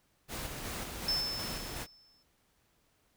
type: noise with tremolo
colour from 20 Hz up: pink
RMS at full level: -39 dBFS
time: 0.28-1.87 s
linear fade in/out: 50 ms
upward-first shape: square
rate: 2.7 Hz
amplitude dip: 30%
type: tone with exponential decay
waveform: sine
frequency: 5274 Hz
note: E8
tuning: in tune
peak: -27 dBFS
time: 1.08-2.23 s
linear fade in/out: 5 ms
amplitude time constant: 250 ms
effects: pink hiss -72 dBFS RMS until 3.16 s